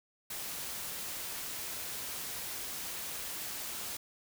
white noise, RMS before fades -40 dBFS, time 0.3-3.97 s, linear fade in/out 5 ms, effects none

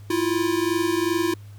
square tone pair together, 328.4 / 351 Hz, E4 / F4, -6 / +9 cents, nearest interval minor second, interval 115 cents, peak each -24 dBFS, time 0.1-1.34 s, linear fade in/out 5 ms, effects added 102 Hz sine -39 dBFS peak until 1.58 s + pink hiss -56 dBFS RMS until 1.58 s

